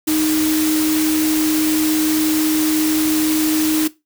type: tone in noise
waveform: sine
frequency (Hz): 311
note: D#4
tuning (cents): -1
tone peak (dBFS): -15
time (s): 0.07-3.88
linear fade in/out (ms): 10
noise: white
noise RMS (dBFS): -23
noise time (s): 0.07-3.88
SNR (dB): +5
effects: noise-tail reverb RT60 0.2 s tail -17 dB re dry